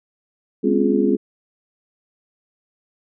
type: tone cluster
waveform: sine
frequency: 205.5 / 253.3 / 275.1 / 350.2 / 419.4 Hz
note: G#3 / B3 / C#4 / F4 / G#4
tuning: -18 / +44 / -13 / +5 / +17 cents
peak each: -21 dBFS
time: 0.63-1.17 s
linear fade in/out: 20 ms
effects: none